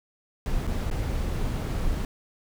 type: noise with dropouts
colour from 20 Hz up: brown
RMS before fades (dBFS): -27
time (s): 0.46-2.05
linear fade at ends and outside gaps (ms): 1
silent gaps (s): 0.67-0.675 / 0.901-0.912
effects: none